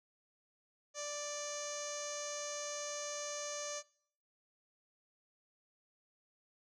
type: tone with low-pass filter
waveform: sawtooth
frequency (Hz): 587.3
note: D5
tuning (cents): 0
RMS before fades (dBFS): -42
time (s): 0.94-3.83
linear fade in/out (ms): 50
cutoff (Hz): 6300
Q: 9.3
effects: noise-tail reverb RT60 0.6 s tail -22 dB re dry